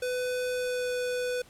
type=tone with pitch glide; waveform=square; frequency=500 to 496.3 Hz; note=B4 to B4; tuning=+21 to +8 cents; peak=-29 dBFS; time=0.02-1.42 s; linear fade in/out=5 ms; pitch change=-13 cents; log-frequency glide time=0.51-0.93 s; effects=pink hiss -56 dBFS RMS until 1.49 s + low-pass 12000 Hz 12 dB/octave